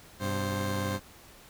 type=tone cluster; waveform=20% pulse; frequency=97.4 / 125.9 / 524 Hz; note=G2 / B2 / C5; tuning=-11 / +34 / +2 cents; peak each=-26 / -35 / -29 dBFS; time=0.19-1 s; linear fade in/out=50 ms; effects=pink hiss -53 dBFS RMS until 1.49 s